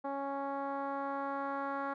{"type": "tone with low-pass filter sweep", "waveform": "10% pulse", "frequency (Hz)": 277.1, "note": "C#4", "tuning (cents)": -1, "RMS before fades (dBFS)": -37, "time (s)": [0.04, 1.94], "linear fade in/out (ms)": 10, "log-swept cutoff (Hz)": [860, 1300], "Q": 1.6, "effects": []}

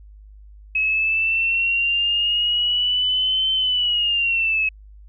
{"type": "linear two-way sweep", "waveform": "sine", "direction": "up then down", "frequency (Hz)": [2564, 3086, 2564], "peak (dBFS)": -17, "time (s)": [0.75, 4.69], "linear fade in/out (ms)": 5, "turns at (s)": 3.52, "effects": ["added 51 Hz sine -41 dBFS peak until 5.08 s"]}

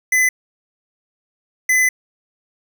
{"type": "tone bursts at uneven times", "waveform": "square", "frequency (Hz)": 2017, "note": "B6", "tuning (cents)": 36, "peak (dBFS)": -13, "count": 2, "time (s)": [[0.12, 0.29], [1.69, 1.89]], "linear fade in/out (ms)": 5, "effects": []}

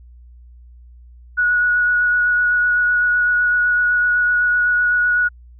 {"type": "tone with vibrato", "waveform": "sine", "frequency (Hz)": 1461, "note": "F#6", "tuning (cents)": -22, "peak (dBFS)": -13, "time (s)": [1.37, 5.29], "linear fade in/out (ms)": 20, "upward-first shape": "sine", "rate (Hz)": 7.9, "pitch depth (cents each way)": 11, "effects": ["added 60 Hz sine -40 dBFS peak until 5.59 s"]}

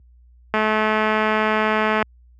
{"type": "click train", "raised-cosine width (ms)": 0.5, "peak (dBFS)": -5, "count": 322, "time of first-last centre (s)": [0.54, 2.026], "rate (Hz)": 216, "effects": ["added 60 Hz sine -38 dBFS peak until 2.39 s", "high-pass 100 Hz 12 dB/octave"]}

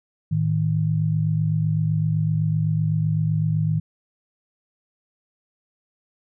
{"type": "tone pair together", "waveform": "sine", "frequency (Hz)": [109.13, 157], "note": ["A2", "D#3"], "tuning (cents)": [-14, 16], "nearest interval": "tritone", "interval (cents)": 630, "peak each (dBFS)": [-23, -20], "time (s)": [0.31, 3.8], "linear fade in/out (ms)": 10, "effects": []}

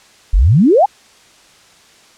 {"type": "exponential sweep", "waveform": "sine", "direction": "up", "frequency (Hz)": [37.78, 877], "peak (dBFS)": -6, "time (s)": [0.33, 0.86], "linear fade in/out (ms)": 10, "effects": ["white hiss -46 dBFS RMS until 2.17 s", "low-pass 7000 Hz 12 dB/octave"]}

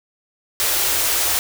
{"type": "band-stop noise", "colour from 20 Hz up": "white", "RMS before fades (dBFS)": -19, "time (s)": [0.6, 1.39], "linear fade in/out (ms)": 0, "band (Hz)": [120, 300], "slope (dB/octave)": 48, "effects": []}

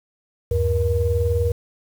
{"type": "tone cluster", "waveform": "sine", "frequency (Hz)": [76.2, 96.1, 475.1], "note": ["D#2", "G2", "A#4"], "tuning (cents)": [-36, -34, 33], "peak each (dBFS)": -21, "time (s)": [0.51, 1.52], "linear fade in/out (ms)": 5, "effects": ["tanh soft clip ceiling -8 dBFS", "7-bit"]}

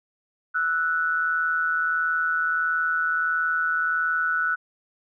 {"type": "tone pair together", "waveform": "sine", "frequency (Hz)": [1318.5, 1480], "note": ["E6", "F#6"], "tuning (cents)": [0, 0], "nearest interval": "major second", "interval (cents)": 200, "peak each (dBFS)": [-27, -22], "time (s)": [0.54, 4.56], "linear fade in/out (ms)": 20, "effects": []}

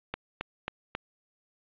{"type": "click train", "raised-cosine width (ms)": 0.3, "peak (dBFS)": -15, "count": 4, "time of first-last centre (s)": [0.14, 0.951], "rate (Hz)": 3.7, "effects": ["resampled to 8000 Hz", "9-bit"]}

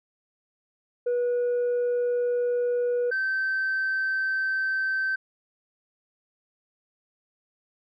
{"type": "tone pair in turn", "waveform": "sine", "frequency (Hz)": [486.3, 1548.4], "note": ["B4", "G6"], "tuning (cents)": [-27, -22], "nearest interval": "octave + minor sixth", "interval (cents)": 2005, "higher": "second", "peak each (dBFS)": [-20, -22], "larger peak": "first", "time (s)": [[1.06, 3.11], [3.11, 5.16]], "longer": "neither", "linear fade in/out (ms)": 10, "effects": ["tanh soft clip ceiling -21 dBFS"]}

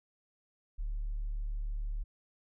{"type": "tone", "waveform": "sine", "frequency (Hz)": 36.71, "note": "D1", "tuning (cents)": 0, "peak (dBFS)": -31, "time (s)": [0.78, 2.04], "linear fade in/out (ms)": 20, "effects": ["tanh soft clip ceiling -30 dBFS"]}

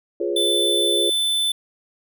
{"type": "chord", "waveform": "sine", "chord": "C# dominant seventh", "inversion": "first", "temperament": "equal", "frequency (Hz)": [349.2, 415.3, 493.9, 554.4], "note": ["E#4", "G#4", "B4", "C#5"], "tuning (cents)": [0, 0, 0, 0], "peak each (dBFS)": [-24, -25, -30, -28], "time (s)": [0.2, 1.1], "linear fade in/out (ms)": 5}
{"type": "tone", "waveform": "square", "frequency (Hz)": 3520, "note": "A7", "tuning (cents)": 0, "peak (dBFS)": -19, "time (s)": [0.36, 1.52], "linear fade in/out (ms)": 5}
{"effects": []}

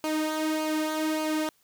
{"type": "tone with flanger", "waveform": "sawtooth", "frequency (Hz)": 311.1, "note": "D#4", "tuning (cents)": 0, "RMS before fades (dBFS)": -28, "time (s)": [0.04, 1.49], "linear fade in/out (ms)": 0, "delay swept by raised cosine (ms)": [0.54, 2.84], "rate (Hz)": 1.7, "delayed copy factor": -0.6, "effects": ["white hiss -66 dBFS RMS until 1.63 s"]}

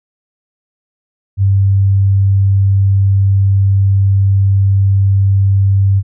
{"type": "tone", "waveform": "sine", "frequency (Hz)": 98, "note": "G2", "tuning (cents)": 0, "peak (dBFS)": -7, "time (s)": [1.37, 6.03], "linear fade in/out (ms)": 50, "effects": []}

